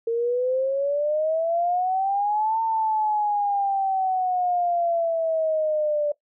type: exponential two-way sweep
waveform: sine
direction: up then down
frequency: 455.6 to 904 to 585 Hz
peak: -20 dBFS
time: 0.07-6.12 s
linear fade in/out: 5 ms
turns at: 2.61 s
effects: noise-tail reverb RT60 0.1 s tail -19 dB re dry